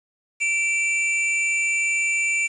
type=tone pair together; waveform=square; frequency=2331 / 2709 Hz; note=D7 / E7; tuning=-14 / +47 cents; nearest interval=minor third; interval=261 cents; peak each=-21 / -29 dBFS; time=0.4-2.48 s; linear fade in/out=20 ms; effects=resampled to 22050 Hz + 8-bit